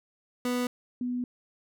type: tone pair in turn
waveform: 30% pulse / sine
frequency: 246.9 / 246.9 Hz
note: B3 / B3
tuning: 0 / 0 cents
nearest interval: unison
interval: 0 cents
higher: neither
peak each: -24 / -28 dBFS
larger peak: first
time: 0.45-0.67 / 1.01-1.24 s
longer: second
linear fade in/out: 2 ms
effects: none